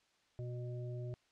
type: harmonic tone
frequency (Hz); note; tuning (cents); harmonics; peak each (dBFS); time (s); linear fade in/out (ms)
122.6; B2; -12; 1 / 3 / 5; -40 / -49 / -52; 0.39-1.14; 0
effects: white hiss -73 dBFS RMS until 1.31 s + low-pass 5000 Hz 12 dB/octave